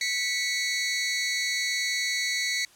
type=tone pair together; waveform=20% pulse; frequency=1971 / 2212 Hz; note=B6 / C#7; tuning=-4 / -4 cents; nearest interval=major second; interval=200 cents; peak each=-23 dBFS; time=0.01-2.65 s; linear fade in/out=2 ms; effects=white hiss -56 dBFS RMS until 2.75 s + low-pass 10000 Hz 12 dB/octave